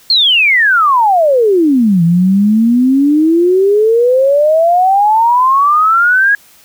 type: exponential two-way sweep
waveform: sine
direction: down then up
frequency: 4347 to 164.81 to 1671 Hz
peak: -6 dBFS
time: 0.1-6.35 s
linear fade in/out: 2 ms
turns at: 2.03 s
effects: white hiss -44 dBFS RMS until 6.64 s